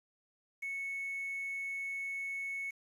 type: tone with quantisation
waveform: sine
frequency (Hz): 2207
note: C#7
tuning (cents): -8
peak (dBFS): -36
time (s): 0.62-2.71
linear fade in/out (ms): 10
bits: 9
effects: resampled to 32000 Hz